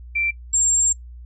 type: tone pair in turn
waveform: sine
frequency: 2349 / 7421 Hz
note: D7 / A#8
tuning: 0 / -9 cents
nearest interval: octave + minor sixth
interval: 1991 cents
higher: second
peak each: -19 / -15 dBFS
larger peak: second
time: 0.15-0.31 / 0.53-0.93 s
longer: second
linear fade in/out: 10 ms
effects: noise-tail reverb RT60 0.1 s tail -21 dB re dry + added 60 Hz sine -36 dBFS peak until 1.25 s